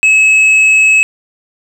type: tone with hard clipping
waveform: sine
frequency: 2580 Hz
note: E7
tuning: 38 cents flat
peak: -6 dBFS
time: 0.03-1.03 s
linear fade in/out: 0 ms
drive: 4 dB
effects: none